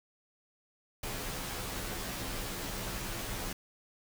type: noise with comb filter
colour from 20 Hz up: pink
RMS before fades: -38 dBFS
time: 1.03-3.53 s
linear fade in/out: 5 ms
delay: 13 ms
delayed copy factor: -0.8
effects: none